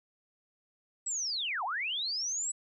sine linear two-way sweep, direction down then up, 7950 to 698.5 to 7950 Hz, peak -31 dBFS, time 1.06-2.52 s, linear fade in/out 10 ms, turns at 1.64 s, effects none

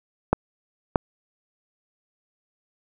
clicks, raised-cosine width 1 ms, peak -3 dBFS, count 2, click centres 0.33 / 0.958 s, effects none

